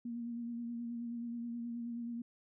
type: tone with vibrato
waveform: sine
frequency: 235.7 Hz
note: A#3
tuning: 19 cents sharp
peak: -38 dBFS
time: 0.05-2.22 s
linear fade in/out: 5 ms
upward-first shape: sine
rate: 9.4 Hz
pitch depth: 27 cents each way
effects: none